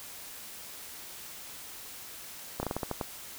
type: slowing click train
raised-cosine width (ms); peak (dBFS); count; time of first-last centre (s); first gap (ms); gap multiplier
1; -17; 8; 2.6-3.012; 30; 1.22
effects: white hiss -45 dBFS RMS until 3.38 s